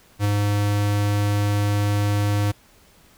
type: tone with ADSR envelope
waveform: square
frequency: 102.7 Hz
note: G#2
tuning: 19 cents flat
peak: -17 dBFS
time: 0.19-2.52 s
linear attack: 54 ms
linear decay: 15 ms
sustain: -2 dB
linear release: 13 ms
effects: pink hiss -54 dBFS RMS until 3.17 s